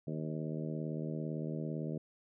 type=harmonic tone with a mistuned harmonic; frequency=77.78 Hz; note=D#2; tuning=in tune; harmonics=2 / 3 / 4 / 5 / 6 / 7 / 8; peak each=-38 / -42 / -44 / -46 / -48 / -49 / -50 dBFS; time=0.07-1.98 s; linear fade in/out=5 ms; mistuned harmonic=8; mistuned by=+18 cents; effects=none